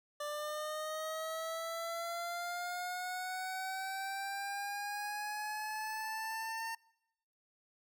25% pulse linear sweep, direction up, 588 to 910 Hz, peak -34 dBFS, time 0.2-6.75 s, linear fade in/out 5 ms, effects noise-tail reverb RT60 0.9 s tail -25 dB re dry

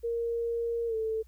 sine tone with pitch glide, 466.2 to 442.1 Hz, A#4 to A4, 0 to +8 cents, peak -28 dBFS, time 0.03-1.23 s, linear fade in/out 20 ms, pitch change -92 cents, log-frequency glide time 0.87-0.95 s, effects added 60 Hz sine -52 dBFS peak until 1.27 s + white hiss -70 dBFS RMS until 1.27 s

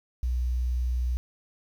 sine tone with quantisation, 61.5 Hz, B1, 7 cents flat, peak -24 dBFS, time 0.23-1.17 s, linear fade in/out 0 ms, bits 9, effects none

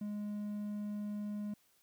triangle tone, 207.7 Hz, G#3, in tune, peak -35 dBFS, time 0.01-1.54 s, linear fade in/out 5 ms, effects white hiss -71 dBFS RMS until 1.82 s

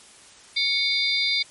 sine tone cluster, 2222 / 3604 / 4084 / 4779 Hz, C#7 / A7 / C8 / D8, +4 / +41 / -43 / +29 cents, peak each -25 / -25 / -29 / -25 dBFS, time 0.56-1.43 s, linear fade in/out 10 ms, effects white hiss -49 dBFS RMS until 1.5 s + MP3 48 kbps

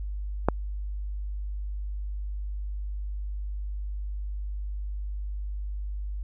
click, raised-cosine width 1 ms, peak -6 dBFS, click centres 0.486 s, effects added 50 Hz sine -30 dBFS peak until 6.23 s

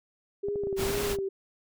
sine tone with vibrato, 398.2 Hz, G4, 27 cents sharp, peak -28 dBFS, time 0.43-1.29 s, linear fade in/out 10 ms, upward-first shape sine, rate 2.1 Hz, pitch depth 46 cents each way
clicks, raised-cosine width 2 ms, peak -25 dBFS, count 10, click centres 0.485 / 0.558 / 0.636 / 0.671 / 0.728 / 0.795 / 0.827 / 1.067 / 1.101 / 1.187 s
pink noise, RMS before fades -32 dBFS, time 0.76-1.17 s, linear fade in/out 50 ms
effects none

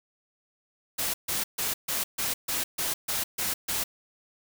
white noise bursts, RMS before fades -29 dBFS, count 10, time 0.98-3.84 s, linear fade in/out 10 ms, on 160 ms, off 140 ms, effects none

